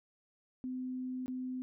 sine tone with dropouts, 255.3 Hz, C4, 42 cents flat, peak -36 dBFS, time 0.64-1.62 s, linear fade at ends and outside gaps 0 ms, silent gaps 1.26-1.28 s, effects none

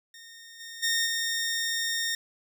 15% pulse tone with level steps, 1838 Hz, A#6, 25 cents flat, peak -40 / -34 / -18 / -21 dBFS, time 0.14-2.15 s, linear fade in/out 2 ms, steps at 0.59 / 0.82 / 1.05 s, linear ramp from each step 20 ms, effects none

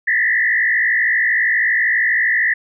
sine tone with frequency modulation, 1874 Hz, A#6, 9 cents sharp, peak -13 dBFS, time 0.07-2.54 s, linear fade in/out 10 ms, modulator 56.3 Hz, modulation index 2.3, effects none

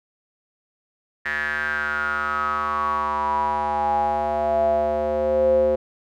square tone with band-pass filter sweep, 75 Hz, D2, 37 cents sharp, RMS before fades -22 dBFS, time 1.25-5.76 s, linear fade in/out 10 ms, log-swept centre 1800 to 490 Hz, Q 10, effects none

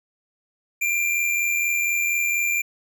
square tone with amplitude modulation, 2377 Hz, D7, 20 cents sharp, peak -19 dBFS, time 0.81-2.62 s, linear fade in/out 10 ms, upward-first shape sine, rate 84.2 Hz, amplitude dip 40%, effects none

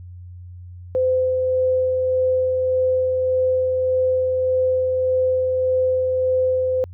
sine tone with tremolo, 513 Hz, C5, 34 cents flat, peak -15 dBFS, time 0.95-6.84 s, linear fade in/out 0 ms, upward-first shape sine, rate 1.7 Hz, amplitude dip 25%, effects added 89 Hz sine -35 dBFS peak until 6.93 s

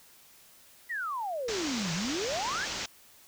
sine exponential two-way sweep, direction down then up, 2000 to 156.3 to 1836 Hz, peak -31 dBFS, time 0.89-2.66 s, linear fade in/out 20 ms, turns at 1.93 s
white low-pass noise, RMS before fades -36 dBFS, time 1.48-2.86 s, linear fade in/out 5 ms, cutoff 6800 Hz, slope 48 dB/octave
effects white hiss -57 dBFS RMS until 3.27 s

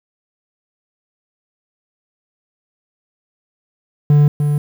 triangle tone with echo, 146.83 Hz, D3, in tune, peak -5 dBFS, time 4.1-4.28 s, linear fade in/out 2 ms, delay 300 ms, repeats 1, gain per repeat -6 dB, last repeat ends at 4.58 s, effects 7-bit

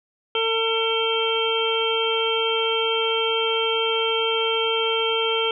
harmonic tone with a mistuned harmonic, 451.1 Hz, A4, 43 cents sharp, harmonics 1 / 2 / 3 / 5 / 6 / 7, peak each -23 / -30 / -29 / -32 / -31 / -24 dBFS, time 0.35-5.51 s, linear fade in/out 2 ms, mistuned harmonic 6, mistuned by -18 cents, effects none

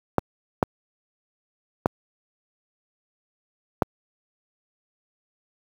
clicks, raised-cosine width 1 ms, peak -3 dBFS, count 4, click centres 0.183 / 0.628 / 1.859 / 3.822 s, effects high-pass 80 Hz 12 dB/octave + 7-bit

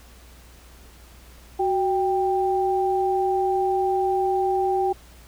sine tone pair together, 372 / 788.2 Hz, F#4 / G5, +9 / +9 cents, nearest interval octave + minor second, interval 1300 cents, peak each -22 dBFS, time 1.59-4.93 s, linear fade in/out 10 ms, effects added 60 Hz sine -47 dBFS peak until 5.27 s + pink hiss -51 dBFS RMS until 5.27 s

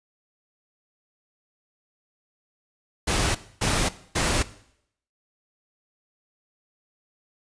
pink noise bursts, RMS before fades -23 dBFS, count 3, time 3.07-4.43 s, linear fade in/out 10 ms, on 280 ms, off 260 ms, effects noise-tail reverb RT60 0.7 s tail -17 dB re dry + resampled to 22050 Hz

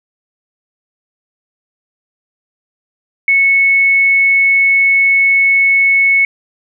sine tone, 2204 Hz, C#7, 11 cents flat, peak -7 dBFS, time 3.28-6.25 s, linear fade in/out 2 ms, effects none

